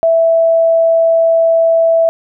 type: tone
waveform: sine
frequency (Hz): 659.3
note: E5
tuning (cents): 0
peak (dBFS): -7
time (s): 0.03-2.09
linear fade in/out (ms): 0
effects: none